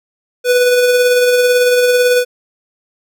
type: tone with tremolo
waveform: square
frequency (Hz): 493.9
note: B4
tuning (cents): 0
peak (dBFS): -8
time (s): 0.44-2.25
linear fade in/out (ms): 50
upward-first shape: sine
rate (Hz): 18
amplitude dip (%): 30
effects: none